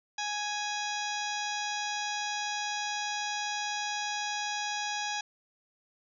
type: harmonic tone with a mistuned harmonic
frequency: 832 Hz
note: G#5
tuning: 3 cents sharp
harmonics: 1 / 2 / 3 / 4 / 5 / 6 / 7 / 8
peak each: -35 / -38 / -40 / -41 / -42 / -43 / -43 / -44 dBFS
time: 0.18-5.21 s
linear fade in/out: 5 ms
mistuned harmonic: 5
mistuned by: -98 cents
effects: none